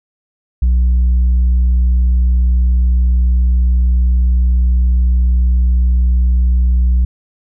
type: tone with tanh clipping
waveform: triangle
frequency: 61.4 Hz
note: B1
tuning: 9 cents flat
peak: -9 dBFS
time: 0.62-7.05 s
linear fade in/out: 5 ms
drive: 7 dB
effects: none